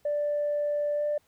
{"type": "tone with pitch glide", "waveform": "sine", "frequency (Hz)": [587.3, 592.1], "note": ["D5", "D5"], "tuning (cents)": [0, 14], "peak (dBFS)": -24, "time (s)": [0.05, 1.18], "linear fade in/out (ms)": 5, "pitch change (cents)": 14, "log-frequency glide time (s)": [0.95, 1.04], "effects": ["tanh soft clip ceiling -21 dBFS", "pink hiss -67 dBFS RMS until 1.27 s"]}